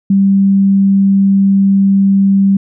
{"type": "tone", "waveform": "sine", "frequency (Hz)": 196, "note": "G3", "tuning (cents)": 0, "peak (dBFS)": -6, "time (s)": [0.1, 2.57], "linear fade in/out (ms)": 5, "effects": []}